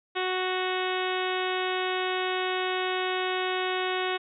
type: harmonic tone with a mistuned harmonic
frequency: 370 Hz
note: F#4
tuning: in tune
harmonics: 1 / 2 / 3 / 4 / 5 / 6 / 7 / 8 / 9 / 10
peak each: -30 / -33 / -35 / -36 / -37 / -38 / -38 / -39 / -40 / -40 dBFS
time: 0.15-4.18 s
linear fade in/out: 20 ms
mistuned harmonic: 6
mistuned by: -17 cents
effects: none